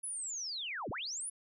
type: linear two-way sweep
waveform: sine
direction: down then up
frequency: 10470 to 54 to 10470 Hz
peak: -37 dBFS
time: 0.03-1.3 s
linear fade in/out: 10 ms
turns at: 0.9 s
effects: none